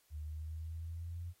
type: linear sweep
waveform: sine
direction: up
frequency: 74.9 to 87.31 Hz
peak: -40 dBFS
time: 0.1-1.34 s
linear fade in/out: 50 ms
effects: white hiss -72 dBFS RMS until 1.4 s + AAC 48 kbps